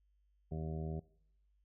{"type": "harmonic tone", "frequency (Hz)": 79, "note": "D#2", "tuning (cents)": 27, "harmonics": [1, 2, 3, 4, 5, 6, 7, 8, 9], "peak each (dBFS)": [-42, -40, -50, -54, -48, -61, -55, -55, -55], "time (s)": [0.51, 1], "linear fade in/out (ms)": 10, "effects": ["noise-tail reverb RT60 0.7 s tail -22 dB re dry", "added 50 Hz sine -70 dBFS peak until 1.64 s"]}